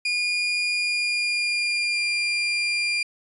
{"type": "tone with pitch glide", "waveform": "30% pulse", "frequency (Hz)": [2431, 2400], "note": ["D#7", "D7"], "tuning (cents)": [-41, 37], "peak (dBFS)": -19, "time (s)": [0.05, 3.03], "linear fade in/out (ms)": 5, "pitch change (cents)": -22, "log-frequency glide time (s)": [0.7, 2], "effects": ["resampled to 24000 Hz"]}